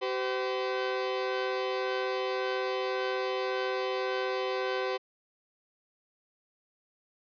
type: tone pair together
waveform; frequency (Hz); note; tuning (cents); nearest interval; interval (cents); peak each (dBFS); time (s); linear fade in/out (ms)
sawtooth; 382.8 / 511; G4 / C5; -41 / -41; perfect fourth; 500; -28; 0.01-4.98; 20
effects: resampled to 11025 Hz